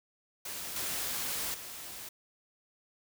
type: noise with level steps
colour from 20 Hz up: white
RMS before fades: -40 / -35 / -44 dBFS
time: 0.45-2.09 s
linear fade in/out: 5 ms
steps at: 0.76 / 1.54 s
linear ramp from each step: 2 ms
effects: none